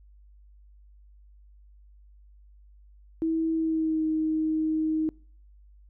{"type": "tone with pitch glide", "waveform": "sine", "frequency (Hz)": [323.8, 314.2], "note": ["E4", "D#4"], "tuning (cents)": [-31, 17], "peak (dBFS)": -23, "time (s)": [3.22, 5.09], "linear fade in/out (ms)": 0, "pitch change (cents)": -52, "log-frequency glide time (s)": [3.53, 4.05], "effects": ["noise-tail reverb RT60 0.5 s tail -26 dB re dry", "added 50 Hz sine -51 dBFS peak until 5.89 s"]}